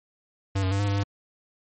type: tone with pitch steps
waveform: square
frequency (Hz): 97.6 / 93.9 / 98.8 / 101.8 / 99.8 / 100.5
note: G2 / F#2 / G2 / G#2 / G2 / G2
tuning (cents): -7 / +26 / +14 / -34 / +32 / +44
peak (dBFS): -23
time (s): 0.55-1.036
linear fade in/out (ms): 10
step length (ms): 81
effects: MP3 32 kbps